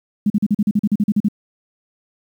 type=tone bursts; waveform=sine; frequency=207.7 Hz; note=G#3; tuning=in tune; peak=-12 dBFS; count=13; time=0.26-1.285 s; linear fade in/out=5 ms; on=41 ms; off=41 ms; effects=8-bit